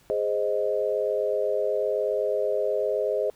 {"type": "chord", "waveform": "sine", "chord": "Ab major", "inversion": "none", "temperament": "equal", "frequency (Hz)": [415.3, 523.3, 622.3], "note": ["Ab4", "C5", "Eb5"], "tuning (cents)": [0, 0, 0], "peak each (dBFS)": -27, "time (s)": [0.1, 3.3], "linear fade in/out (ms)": 0, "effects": ["pink hiss -59 dBFS RMS until 3.35 s"]}